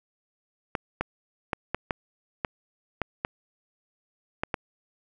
clicks, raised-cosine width 0.5 ms, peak -11 dBFS, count 10, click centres 0.752 / 1.01 / 1.532 / 1.746 / 1.908 / 2.448 / 3.017 / 3.249 / 4.435 / 4.542 s, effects none

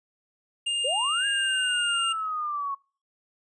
square tone, 2815 Hz, F7, 13 cents sharp, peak -25 dBFS, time 0.66-2.13 s, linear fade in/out 10 ms
sine linear two-way sweep, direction up then down, 466.2 to 1645 to 1098 Hz, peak -27 dBFS, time 0.84-2.75 s, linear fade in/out 10 ms, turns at 1.26 s
effects noise-tail reverb RT60 0.4 s tail -25 dB re dry + resampled to 22050 Hz

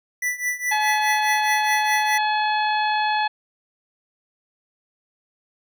square tone with tremolo, 1975.5 Hz, B6, in tune, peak -20 dBFS, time 0.22-2.18 s, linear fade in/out 5 ms, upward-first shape triangle, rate 4.8 Hz, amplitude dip 90%
harmonic tone, 852 Hz, G#5, 44 cents sharp, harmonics 1 / 2 / 3 / 4 / 5, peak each -20 / -26 / -30 / -32 / -34 dBFS, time 0.71-3.28 s, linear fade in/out 10 ms
effects none

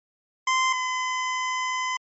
25% pulse tone pair in turn, 1038 / 1019.6 Hz, C6 / C6, -14 / -45 cents, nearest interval unison, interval 31 cents, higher first, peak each -16 / -21 dBFS, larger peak first, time 0.47-0.73 / 0.73-1.97 s, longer second, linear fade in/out 5 ms, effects MP3 32 kbps

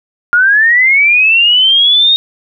sine linear sweep, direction up, 1400 to 3738 Hz, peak -5 dBFS, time 0.33-2.16 s, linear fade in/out 0 ms, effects none

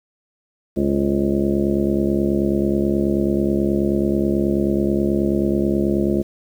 harmonic tone with a mistuned harmonic, 69.3 Hz, C#2, in tune, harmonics 1 / 2 / 3 / 4 / 5 / 6 / 7 / 8 / 9, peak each -28 / -30 / -20 / -27 / -20 / -29 / -32 / -32 / -30 dBFS, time 0.76-6.23 s, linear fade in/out 20 ms, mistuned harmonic 7, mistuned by +88 cents, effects 8-bit

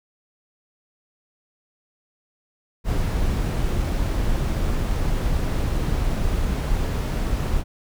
brown noise, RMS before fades -22 dBFS, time 2.84-7.64 s, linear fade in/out 50 ms, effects none

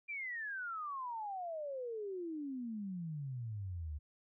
sine exponential sweep, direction down, 2401 to 71.2 Hz, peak -39 dBFS, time 0.08-3.99 s, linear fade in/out 20 ms, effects none

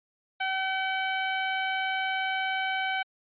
15% pulse tone, 763 Hz, G5, 47 cents flat, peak -20 dBFS, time 0.4-3.03 s, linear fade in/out 10 ms, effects resampled to 8000 Hz

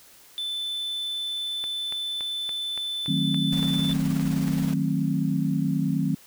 triangle tone, 3520 Hz, A7, in tune, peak -26 dBFS, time 0.38-3.93 s, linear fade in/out 0 ms
click train, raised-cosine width 0.3 ms, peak -22 dBFS, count 11, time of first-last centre 1.64-4.481 s, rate 3.52 Hz
sine chord, D# diminished seventh, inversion none, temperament equal with one note detuned, 155.56 / 185 / 220 / 266 Hz, D#3 / F#3 / A3 / C4, 0 / 0 / 0 / +29 cents, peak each -26 / -27 / -30 / -27 dBFS, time 3.08-6.15 s, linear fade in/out 5 ms
pink noise with tremolo, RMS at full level -37 dBFS, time 3.52-4.74 s, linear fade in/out 5 ms, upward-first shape sine, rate 19 Hz, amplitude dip 40%
effects white hiss -52 dBFS RMS until 6.26 s

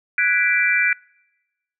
sine chord, G# half-diminished seventh, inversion third, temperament equal, 1480 / 1661.2 / 1975.5 / 2349 Hz, F#6 / G#6 / B6 / D7, 0 / 0 / 0 / 0 cents, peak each -21 / -24 / -22 / -19 dBFS, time 0.18-0.93 s, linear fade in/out 2 ms, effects noise-tail reverb RT60 1.0 s tail -26 dB re dry

